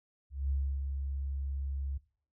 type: tone with ADSR envelope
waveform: sine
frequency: 68.7 Hz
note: C#2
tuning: 15 cents flat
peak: -28 dBFS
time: 0.3-1.98 s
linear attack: 200 ms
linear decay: 300 ms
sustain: -5 dB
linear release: 11 ms
effects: noise-tail reverb RT60 0.5 s tail -20 dB re dry